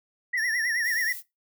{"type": "tone with vibrato", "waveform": "sine", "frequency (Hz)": 1864.7, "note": "A#6", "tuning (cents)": 0, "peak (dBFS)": -24, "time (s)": [0.33, 1.13], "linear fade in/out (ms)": 10, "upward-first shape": "triangle", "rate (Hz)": 9.4, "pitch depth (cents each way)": 160}
{"type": "tone", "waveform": "sawtooth", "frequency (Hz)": 5588, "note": "F8", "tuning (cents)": 0, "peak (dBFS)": -32, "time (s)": [0.37, 1.13], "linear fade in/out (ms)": 10}
{"type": "noise", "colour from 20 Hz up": "violet", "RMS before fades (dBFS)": -38, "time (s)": [0.82, 1.23], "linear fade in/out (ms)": 50}
{"effects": ["noise-tail reverb RT60 0.2 s tail -18 dB re dry"]}